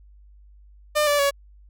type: tone with pitch steps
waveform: sawtooth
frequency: 600 / 580.9 / 562.4 Hz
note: D5 / D5 / C#5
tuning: +37 / -19 / +25 cents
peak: -14 dBFS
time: 0.95-1.31 s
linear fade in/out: 20 ms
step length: 120 ms
effects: added 50 Hz sine -47 dBFS peak until 1.69 s